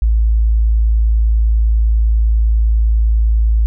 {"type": "tone", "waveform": "sine", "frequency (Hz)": 55, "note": "A1", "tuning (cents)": 0, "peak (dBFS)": -9, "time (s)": [0.02, 3.66], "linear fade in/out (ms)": 0, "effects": []}